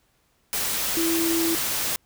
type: tone in noise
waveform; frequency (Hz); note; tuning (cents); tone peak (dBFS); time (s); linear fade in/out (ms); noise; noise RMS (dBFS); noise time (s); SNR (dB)
sine; 331.3; E4; +9; -22; 0.97-1.55; 0; white; -26; 0.53-1.96; +1
effects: pink hiss -66 dBFS RMS until 2.05 s